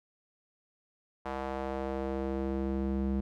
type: tone with band-pass filter sweep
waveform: square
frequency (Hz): 66.9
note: C2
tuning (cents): +39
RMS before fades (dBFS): -33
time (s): 1.25-3.21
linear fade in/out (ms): 10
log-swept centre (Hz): 870 to 210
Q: 1.3
effects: none